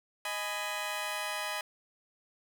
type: chord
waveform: 15% pulse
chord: G# minor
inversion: second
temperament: just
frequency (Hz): 623 / 830.6 / 996.7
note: D#5 / G#5 / B5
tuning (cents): +2 / 0 / +16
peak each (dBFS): -32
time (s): 0.25-1.61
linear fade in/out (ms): 2
effects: none